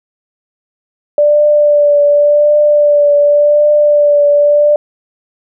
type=tone with vibrato; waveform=sine; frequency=587.3 Hz; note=D5; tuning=in tune; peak=-5 dBFS; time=1.18-4.76 s; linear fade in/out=2 ms; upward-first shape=triangle; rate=0.89 Hz; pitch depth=25 cents each way; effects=none